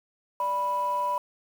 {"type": "tone pair together", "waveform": "sine", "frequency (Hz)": [587.3, 984.6], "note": ["D5", "B5"], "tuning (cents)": [0, -6], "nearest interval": "major sixth", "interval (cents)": 894, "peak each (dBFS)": [-32, -24], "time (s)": [0.4, 1.18], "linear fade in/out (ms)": 2, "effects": ["tanh soft clip ceiling -19 dBFS", "8-bit"]}